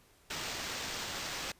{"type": "noise with sample-and-hold", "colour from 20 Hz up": "white", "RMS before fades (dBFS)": -39, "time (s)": [0.3, 1.52], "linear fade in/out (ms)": 5, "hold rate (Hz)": 11025, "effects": ["pink hiss -64 dBFS RMS until 1.59 s", "resampled to 32000 Hz"]}